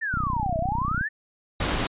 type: exponential two-way sweep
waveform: sine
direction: down then up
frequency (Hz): 1838 to 629 to 1838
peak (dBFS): -25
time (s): 0.01-1.09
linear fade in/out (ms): 20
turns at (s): 0.58
type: click train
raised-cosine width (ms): 5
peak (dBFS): -17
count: 28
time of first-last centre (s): 0.14-1.011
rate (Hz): 31
type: noise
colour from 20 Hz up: pink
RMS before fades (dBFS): -25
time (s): 1.6-1.87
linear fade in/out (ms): 5
effects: resampled to 8000 Hz